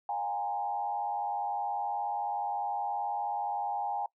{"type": "tone with frequency modulation", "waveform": "sine", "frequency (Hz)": 818, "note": "G#5", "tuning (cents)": -26, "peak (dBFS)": -30, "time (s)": [0.09, 4.06], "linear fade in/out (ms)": 2, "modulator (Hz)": 99.1, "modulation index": 0.89, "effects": ["noise-tail reverb RT60 0.1 s tail -23 dB re dry"]}